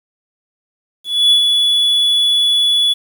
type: tone with ADSR envelope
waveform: triangle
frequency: 3417 Hz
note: G#7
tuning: 49 cents sharp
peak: -5 dBFS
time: 1.04-2.94 s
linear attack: 270 ms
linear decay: 100 ms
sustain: -4 dB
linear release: 16 ms
effects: 7-bit